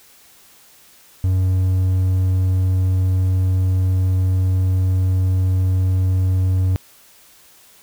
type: tone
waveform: triangle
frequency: 92.9 Hz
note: F#2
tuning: 7 cents sharp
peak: -12 dBFS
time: 1.24-6.76 s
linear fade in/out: 0 ms
effects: white hiss -49 dBFS RMS until 7.82 s